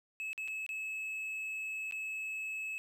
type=tone with dropouts; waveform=triangle; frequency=2590 Hz; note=E7; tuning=31 cents flat; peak=-35 dBFS; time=0.2-2.78 s; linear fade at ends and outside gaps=0 ms; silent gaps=0.331-0.378 / 0.477-0.482 / 0.664-0.691 / 1.911-1.923 s; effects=none